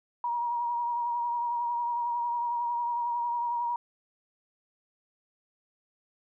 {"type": "tone with vibrato", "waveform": "sine", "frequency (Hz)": 952, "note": "A#5", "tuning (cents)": 36, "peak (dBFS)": -27, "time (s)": [0.24, 3.76], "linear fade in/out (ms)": 2, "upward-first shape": "triangle", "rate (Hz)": 11, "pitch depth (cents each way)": 32, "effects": []}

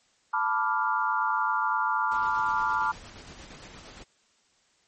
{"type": "chord", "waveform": "sine", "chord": "B half-diminished seventh", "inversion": "third", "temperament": "equal", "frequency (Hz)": [880, 987.8, 1174.7, 1396.9], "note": ["A5", "B5", "D6", "F6"], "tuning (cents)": [0, 0, 0, 0], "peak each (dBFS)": -29, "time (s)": [0.33, 2.92], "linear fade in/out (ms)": 10}
{"type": "noise with tremolo", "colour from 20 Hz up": "pink", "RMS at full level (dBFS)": -45, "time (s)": [2.11, 4.04], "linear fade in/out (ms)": 10, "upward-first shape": "square", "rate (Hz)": 8.6, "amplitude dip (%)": 30}
{"effects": ["white hiss -66 dBFS RMS until 4.87 s", "MP3 32 kbps"]}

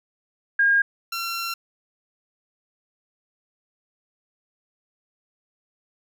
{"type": "tone pair in turn", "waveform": ["sine", "15% pulse"], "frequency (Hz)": [1621, 1363.1], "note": ["G#6", "F6"], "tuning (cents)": [-42, -42], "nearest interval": "minor third", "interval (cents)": 300, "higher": "first", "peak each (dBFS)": [-15, -20], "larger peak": "first", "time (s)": [[0.59, 0.82], [1.12, 1.54]], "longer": "second", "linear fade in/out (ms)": 5, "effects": []}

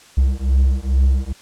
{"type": "beating tone pair", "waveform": "triangle", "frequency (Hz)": [65.1, 67.4], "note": ["C2", "C#2"], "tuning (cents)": [-8, -48], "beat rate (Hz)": 2.3, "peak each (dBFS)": -14, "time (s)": [0.17, 1.33], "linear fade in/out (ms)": 10, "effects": ["white hiss -46 dBFS RMS until 1.41 s", "low-pass 8000 Hz 12 dB/octave"]}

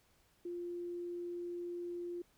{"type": "tone", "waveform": "sine", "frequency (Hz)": 349.2, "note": "F4", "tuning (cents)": 0, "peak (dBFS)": -39, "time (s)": [0.45, 2.22], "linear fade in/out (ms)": 5, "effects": ["pink hiss -71 dBFS RMS until 2.37 s"]}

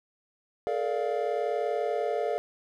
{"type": "chord", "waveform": "triangle", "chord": "Bb dominant seventh", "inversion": "third", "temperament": "equal with one note detuned", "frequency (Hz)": [426, 466.2, 587.3, 698.5], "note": ["Ab4", "Bb4", "D5", "F5"], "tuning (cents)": [44, 0, 0, 0], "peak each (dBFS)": -30, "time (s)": [0.67, 2.38], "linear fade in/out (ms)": 0, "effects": []}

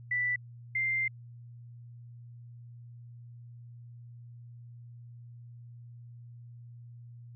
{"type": "tone pair in turn", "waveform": "sine", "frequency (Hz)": [1975.5, 2093], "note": ["B6", "C7"], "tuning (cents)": [0, 0], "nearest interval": "minor second", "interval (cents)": 100, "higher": "second", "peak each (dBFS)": -27, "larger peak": "neither", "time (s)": [[0.11, 0.36], [0.75, 1.08]], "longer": "second", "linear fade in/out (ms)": 5, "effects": ["added 119 Hz sine -46 dBFS peak until 7.35 s"]}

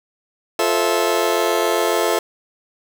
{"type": "chord", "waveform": "30% pulse", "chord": "F major seventh", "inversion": "none", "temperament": "just", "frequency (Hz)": [349.2, 436.5, 523.8, 654.8], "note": ["F4", "A4", "C5", "E5"], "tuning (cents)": [0, -14, 2, -12], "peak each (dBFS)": [-20, -18, -21, -19], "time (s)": [0.59, 2.19], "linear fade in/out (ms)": 2, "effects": []}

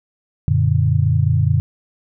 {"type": "chord", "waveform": "sine", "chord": "Gb augmented", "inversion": "none", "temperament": "equal with one note detuned", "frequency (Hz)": [92.5, 117.69, 146.83], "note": ["Gb2", "Bb2", "D3"], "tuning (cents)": [0, 17, 0], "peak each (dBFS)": -17, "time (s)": [0.48, 1.6], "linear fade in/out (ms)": 0, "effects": []}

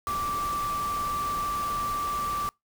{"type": "tone in noise", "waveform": "sine", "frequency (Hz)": 1168, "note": "D6", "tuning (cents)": -10, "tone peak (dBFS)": -27, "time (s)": [0.07, 2.49], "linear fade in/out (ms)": 0, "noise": "pink", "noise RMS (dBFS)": -38, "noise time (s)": [0.07, 2.49], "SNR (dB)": 8, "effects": ["noise-tail reverb RT60 0.2 s tail -26 dB re dry"]}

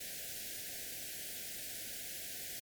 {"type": "band-stop noise", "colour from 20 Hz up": "white", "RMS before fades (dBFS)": -44, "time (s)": [0, 2.6], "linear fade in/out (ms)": 10, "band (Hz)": [750, 1500], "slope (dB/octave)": 96, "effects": ["MP3 96 kbps"]}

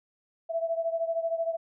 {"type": "beating tone pair", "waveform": "sine", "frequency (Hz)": [659, 672], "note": ["E5", "E5"], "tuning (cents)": [-1, 33], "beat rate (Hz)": 13, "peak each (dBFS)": [-28, -32], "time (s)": [0.49, 1.57], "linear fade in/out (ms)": 20, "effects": []}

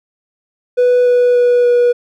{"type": "tone with pitch steps", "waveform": "triangle", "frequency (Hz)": [493.9, 490.8, 487.7, 484.6], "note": ["B4", "B4", "B4", "B4"], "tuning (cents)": [0, -11, -22, -33], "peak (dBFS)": -5, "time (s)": [0.77, 1.93], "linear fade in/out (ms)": 20, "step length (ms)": 290, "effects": ["tanh soft clip ceiling -2 dBFS"]}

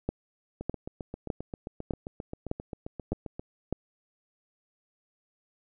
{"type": "two click trains", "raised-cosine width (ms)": 2, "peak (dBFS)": [-23, -15], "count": [22, 7], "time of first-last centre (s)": [[0.61, 3.395], [0.09, 3.726]], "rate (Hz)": [7.54, 1.65], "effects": []}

